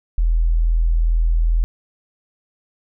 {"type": "tone", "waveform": "sine", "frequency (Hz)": 41.2, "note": "E1", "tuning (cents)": 0, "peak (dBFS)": -13, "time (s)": [0.18, 1.64], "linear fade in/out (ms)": 0, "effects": []}